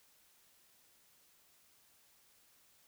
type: silence
effects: white hiss -68 dBFS RMS until 2.87 s